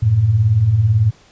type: beating tone pair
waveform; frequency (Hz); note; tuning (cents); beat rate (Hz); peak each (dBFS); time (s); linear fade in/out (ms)
sine; 92.5 / 110.5; F#2 / A2; 0 / +8; 18; -19 / -11; 0.02-1.11; 10
effects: pink hiss -49 dBFS RMS until 1.31 s + resampled to 16000 Hz